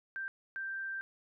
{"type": "tone bursts at uneven times", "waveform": "sine", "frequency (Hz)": 1571, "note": "G6", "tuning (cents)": 3, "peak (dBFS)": -36, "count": 2, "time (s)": [[0.16, 0.28], [0.56, 1.01]], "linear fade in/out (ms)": 0, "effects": []}